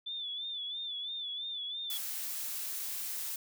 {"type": "tone with vibrato", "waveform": "sine", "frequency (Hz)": 3500, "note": "A7", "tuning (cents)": -10, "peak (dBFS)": -36, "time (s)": [0.06, 1.98], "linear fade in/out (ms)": 10, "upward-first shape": "sine", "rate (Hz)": 3, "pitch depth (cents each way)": 72}
{"type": "noise", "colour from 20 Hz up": "blue", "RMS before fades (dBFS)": -38, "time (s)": [1.9, 3.36], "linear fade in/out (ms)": 2}
{"effects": []}